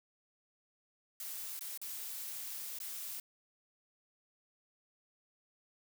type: noise with dropouts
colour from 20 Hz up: blue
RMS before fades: -43 dBFS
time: 1.2-3.2 s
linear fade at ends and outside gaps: 2 ms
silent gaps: 1.593-1.609 / 1.776-1.815 / 2.787-2.801 s
effects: none